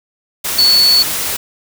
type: tone in noise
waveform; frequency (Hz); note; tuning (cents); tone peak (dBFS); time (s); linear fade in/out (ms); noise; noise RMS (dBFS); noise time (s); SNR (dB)
sine; 4435; C#8; 0; -7; 0.58-1.03; 10; white; -19; 0.44-1.37; +9
effects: none